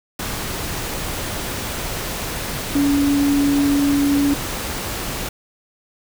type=tone in noise; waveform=sine; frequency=283.6 Hz; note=C#4; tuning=40 cents sharp; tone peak=-14 dBFS; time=2.75-4.34 s; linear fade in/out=5 ms; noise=pink; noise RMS=-26 dBFS; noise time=0.19-5.29 s; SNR=+9 dB; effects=none